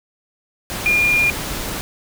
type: tone in noise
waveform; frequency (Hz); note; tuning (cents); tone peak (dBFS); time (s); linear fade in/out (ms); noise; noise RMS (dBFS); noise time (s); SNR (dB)
sine; 2414; D7; +47; -13; 0.86-1.3; 0; pink; -26; 0.7-1.81; +10
effects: none